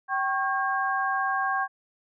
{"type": "tone cluster", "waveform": "sine", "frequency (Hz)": [773, 1096, 1611], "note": ["G5", "C#6", "G6"], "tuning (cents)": [-24, -20, 47], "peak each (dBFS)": -28, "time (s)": [0.08, 1.68], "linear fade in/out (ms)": 50, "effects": []}